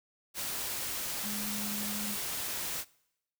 sine tone in noise, 207.7 Hz, G#3, in tune, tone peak -38 dBFS, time 1.22-2.17 s, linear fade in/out 50 ms, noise white, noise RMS -36 dBFS, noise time 0.34-2.85 s, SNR -5 dB, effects noise-tail reverb RT60 0.8 s tail -23 dB re dry

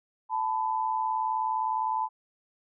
sine tone pair together, 879 / 998.6 Hz, A5 / B5, -2 / +19 cents, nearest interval major second, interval 221 cents, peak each -28 / -29 dBFS, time 0.29-2.09 s, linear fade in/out 50 ms, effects none

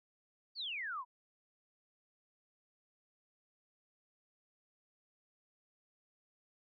sine exponential sweep, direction down, 4698 to 941 Hz, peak -38 dBFS, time 0.55-1.05 s, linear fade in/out 50 ms, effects none

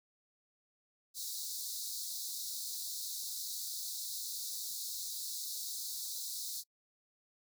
pink high-pass noise, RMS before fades -41 dBFS, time 1.14-6.64 s, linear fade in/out 50 ms, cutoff 3800 Hz, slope 96 dB/octave, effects noise-tail reverb RT60 0.1 s tail -26 dB re dry

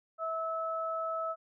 sine tone pair together, 650 / 1300 Hz, E5 / E6, -24 / -24 cents, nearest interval octave, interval 1200 cents, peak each -35 / -34 dBFS, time 0.18-1.36 s, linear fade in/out 50 ms, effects none

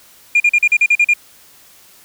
sine tone bursts, 2413 Hz, D7, 46 cents sharp, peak -6 dBFS, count 9, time 0.35-1.137 s, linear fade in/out 5 ms, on 51 ms, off 41 ms, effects tanh soft clip ceiling -6 dBFS + white hiss -46 dBFS RMS until 2.04 s

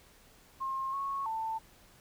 sine tone with pitch steps, 1068 / 1101 / 890 Hz, C6 / C#6 / A5, +35 / -12 / +20 cents, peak -32 dBFS, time 0.6-1.59 s, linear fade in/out 20 ms, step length 330 ms, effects pink hiss -60 dBFS RMS until 2 s

